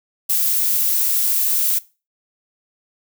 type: noise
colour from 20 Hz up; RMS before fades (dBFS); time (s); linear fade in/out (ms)
violet; -18; 0.29-1.79; 10
effects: noise-tail reverb RT60 0.3 s tail -20 dB re dry